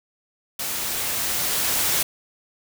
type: noise with level ramp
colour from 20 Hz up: white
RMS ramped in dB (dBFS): -28 to -21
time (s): 0.59-2.03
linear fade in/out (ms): 5
effects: none